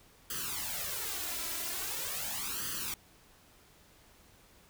white noise with flanger, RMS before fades -37 dBFS, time 0.3-2.94 s, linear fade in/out 2 ms, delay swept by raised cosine 0.64 to 3.04 ms, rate 0.42 Hz, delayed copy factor +0.85, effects pink hiss -61 dBFS RMS until 4.69 s

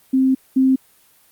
sine tone pair in turn, 263 / 263 Hz, C4 / C4, +9 / +9 cents, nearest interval unison, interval 0 cents, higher neither, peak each -12 / -11 dBFS, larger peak second, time 0.13-0.35 / 0.56-0.76 s, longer first, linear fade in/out 10 ms, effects white hiss -54 dBFS RMS until 1.31 s + Opus 32 kbps

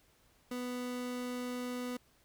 30% pulse tone, 247.7 Hz, B3, 5 cents sharp, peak -34 dBFS, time 0.51-1.97 s, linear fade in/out 5 ms, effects pink hiss -68 dBFS RMS until 2.24 s

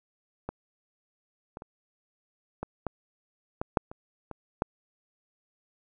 clicks, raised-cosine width 1 ms, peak -19 / -25 / -28 / -19 / -16 / -16 / -7 / -27 / -24 / -11 dBFS, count 10, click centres 0.49 / 1.571 / 1.621 / 2.63 / 2.867 / 3.615 / 3.772 / 3.915 / 4.313 / 4.621 s, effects none

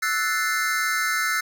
square chord, F# half-diminished seventh, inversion third, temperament equal, 1318.5 / 1480 / 1760 / 2093 Hz, E6 / F#6 / A6 / C7, 0 / 0 / 0 / 0 cents, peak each -28 dBFS, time 0.02-1.41 s, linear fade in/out 10 ms, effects none

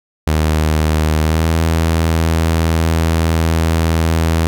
sawtooth tone with pitch glide, 77.78 to 81.6 Hz, D#2 to E2, 0 to -17 cents, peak -8 dBFS, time 0.27-4.47 s, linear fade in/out 0 ms, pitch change +83 cents, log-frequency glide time 1.21-1.48 s, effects none

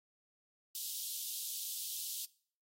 white high-pass noise, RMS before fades -41 dBFS, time 0.75-2.25 s, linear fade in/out 0 ms, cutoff 3100 Hz, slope 48 dB/octave, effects noise-tail reverb RT60 0.5 s tail -21 dB re dry + AAC 48 kbps

